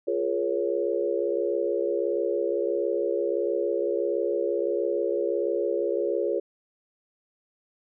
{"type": "chord", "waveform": "sine", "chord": "Bb minor seventh", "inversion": "second", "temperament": "equal with one note detuned", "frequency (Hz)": [349.2, 415.3, 476.8, 554.4], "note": ["F4", "Ab4", "Bb4", "Db5"], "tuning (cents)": [0, 0, 39, 0], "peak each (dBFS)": [-29, -28, -30, -29], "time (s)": [0.07, 6.4], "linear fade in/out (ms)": 10, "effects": []}